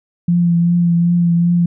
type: tone with vibrato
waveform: sine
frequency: 172 Hz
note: F3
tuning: 26 cents flat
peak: -10 dBFS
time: 0.28-1.66 s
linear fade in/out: 5 ms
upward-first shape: triangle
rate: 2.6 Hz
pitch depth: 26 cents each way
effects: none